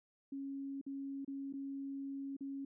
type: tone with dropouts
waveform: sine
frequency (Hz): 275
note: C#4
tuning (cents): -14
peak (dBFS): -40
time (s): 0.32-2.65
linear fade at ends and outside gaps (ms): 5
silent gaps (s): 0.814-0.864 / 1.248-1.277 / 1.527-1.536 / 2.367-2.407
effects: none